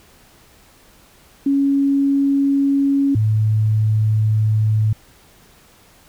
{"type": "tone pair in turn", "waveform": "sine", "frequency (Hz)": [277.8, 108.29], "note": ["C#4", "A2"], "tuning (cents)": [4, -27], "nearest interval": "octave + major third", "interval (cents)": 1631, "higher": "first", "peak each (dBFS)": -13, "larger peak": "neither", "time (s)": [[1.46, 3.15], [3.15, 4.93]], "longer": "second", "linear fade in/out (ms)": 5, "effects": ["pink hiss -50 dBFS RMS until 6.08 s"]}